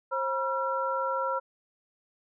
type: tone cluster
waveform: sine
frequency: 533 / 965 / 1359 Hz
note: C5 / B5 / F6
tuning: +32 / -40 / -48 cents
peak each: -31 dBFS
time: 0.11-1.4 s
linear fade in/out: 20 ms
effects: none

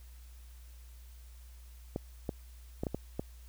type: clicks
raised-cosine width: 2 ms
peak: -20 dBFS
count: 6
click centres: 1.961 / 2.292 / 2.835 / 2.868 / 2.946 / 3.195 s
effects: added 60 Hz sine -49 dBFS peak until 3.48 s + white hiss -63 dBFS RMS until 3.48 s

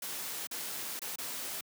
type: noise with dropouts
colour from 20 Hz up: white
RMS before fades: -39 dBFS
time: 0.02-1.61 s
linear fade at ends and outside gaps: 5 ms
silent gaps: 0.471-0.511 / 0.994-1.017 / 1.159-1.184 s
effects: high-pass 150 Hz 12 dB/octave

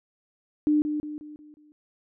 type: tone with echo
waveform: sine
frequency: 300.1 Hz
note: D4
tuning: 38 cents sharp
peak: -18 dBFS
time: 0.67-0.82 s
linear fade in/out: 0 ms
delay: 180 ms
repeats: 5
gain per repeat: -7 dB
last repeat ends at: 1.72 s
effects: none

